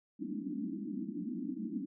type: band-pass noise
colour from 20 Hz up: white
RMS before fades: -39 dBFS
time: 0.19-1.86 s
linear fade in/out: 10 ms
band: 180 to 320 Hz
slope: 96 dB/octave
effects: none